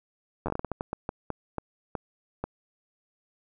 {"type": "slowing click train", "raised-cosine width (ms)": 1, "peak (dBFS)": -16, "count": 16, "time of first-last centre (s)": [0.46, 2.44], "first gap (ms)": 10, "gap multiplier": 1.32, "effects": []}